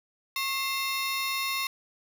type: ring-modulated tone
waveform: 20% pulse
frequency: 1595 Hz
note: G6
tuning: 30 cents sharp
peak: -20 dBFS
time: 0.36-1.67 s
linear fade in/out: 2 ms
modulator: 504 Hz
effects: none